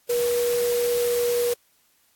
sine tone in noise, 480.8 Hz, B4, 46 cents flat, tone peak -20 dBFS, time 0.09-1.54 s, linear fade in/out 10 ms, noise white, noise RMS -32 dBFS, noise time 0.09-1.54 s, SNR +9 dB, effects white hiss -63 dBFS RMS until 2.15 s + AAC 64 kbps

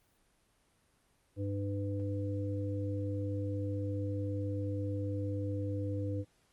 harmonic tone, 100 Hz, G2, 35 cents sharp, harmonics 1 / 3 / 5, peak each -34 / -39 / -41 dBFS, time 1.36-6.25 s, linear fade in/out 50 ms, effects pink hiss -71 dBFS RMS until 6.52 s + Opus 32 kbps

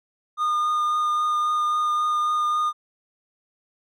triangle tone with vibrato, 1219 Hz, D#6, 36 cents flat, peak -18 dBFS, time 0.37-2.73 s, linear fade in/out 50 ms, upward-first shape triangle, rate 3.7 Hz, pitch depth 12 cents each way, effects none

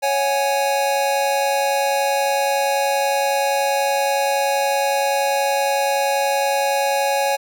square chord, C# suspended fourth, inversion none, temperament equal, 554.4 / 740 / 830.6 Hz, C#5 / F#5 / G#5, 0 / 0 / 0 cents, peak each -21 / -27 / -21 dBFS, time 0.02-7.37 s, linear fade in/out 20 ms, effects none

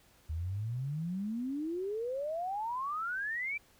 sine exponential sweep, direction up, 75.6 to 2374 Hz, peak -33 dBFS, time 0.29-3.58 s, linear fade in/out 10 ms, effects pink hiss -64 dBFS RMS until 3.79 s

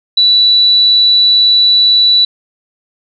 sine tone, 3951 Hz, B7, in tune, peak -5 dBFS, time 0.17-2.25 s, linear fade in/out 5 ms, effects none

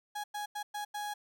35% pulse tone bursts at uneven times, 830.6 Hz, G#5, in tune, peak -34 dBFS, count 5, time 0.15-0.24 / 0.34-0.46 / 0.55-0.63 / 0.74-0.85 / 0.94-1.14 s, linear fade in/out 10 ms, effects none

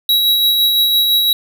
square tone with tremolo, 3873 Hz, B7, 35 cents flat, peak -10 dBFS, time 0.09-1.33 s, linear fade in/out 2 ms, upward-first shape sine, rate 5.9 Hz, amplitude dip 30%, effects none

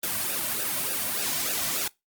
white noise with flanger, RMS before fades -28 dBFS, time 0.03-1.88 s, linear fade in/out 5 ms, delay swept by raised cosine 0.93 to 2.43 ms, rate 3.4 Hz, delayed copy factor -0.85, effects noise-tail reverb RT60 0.2 s tail -23 dB re dry + Opus 32 kbps

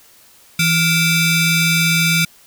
sawtooth ring-modulated tone, 1244.5 Hz, D#6, in tune, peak -6 dBFS, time 0.59-2.25 s, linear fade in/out 5 ms, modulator 1080 Hz, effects white hiss -48 dBFS RMS until 2.46 s

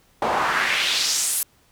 pink noise with band-pass filter sweep, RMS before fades -22 dBFS, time 0.22-1.43 s, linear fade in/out 2 ms, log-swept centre 680 to 12000 Hz, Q 2.1, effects pink hiss -59 dBFS RMS until 1.71 s

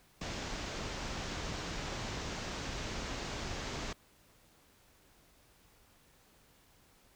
pink low-pass noise, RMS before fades -40 dBFS, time 0.21-3.93 s, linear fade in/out 5 ms, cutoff 7000 Hz, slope 48 dB/octave, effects pink hiss -65 dBFS RMS until 7.15 s

